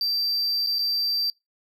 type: tone with dropouts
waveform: triangle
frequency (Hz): 4686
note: D8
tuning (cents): -5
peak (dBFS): -21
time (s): 0.01-1.3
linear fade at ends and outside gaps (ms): 1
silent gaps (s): 0.664-0.67 / 0.786-0.791
effects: noise-tail reverb RT60 0.2 s tail -26 dB re dry